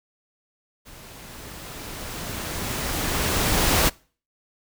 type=noise with level ramp; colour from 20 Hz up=pink; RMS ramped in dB=-45 to -18 dBFS; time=0.85-3.9 s; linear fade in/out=20 ms; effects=noise-tail reverb RT60 0.4 s tail -24 dB re dry